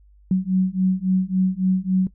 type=beating tone pair; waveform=sine; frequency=185 / 188.6 Hz; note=F#3 / F#3; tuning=0 / +33 cents; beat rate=3.6 Hz; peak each=-20 dBFS; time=0.31-2.07 s; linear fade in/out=2 ms; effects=noise-tail reverb RT60 0.1 s tail -19 dB re dry + added 50 Hz sine -49 dBFS peak until 2.14 s